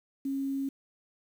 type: tone with quantisation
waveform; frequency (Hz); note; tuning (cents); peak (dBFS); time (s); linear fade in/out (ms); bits
sine; 273; C#4; -26; -29; 0.25-0.69; 5; 9
effects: none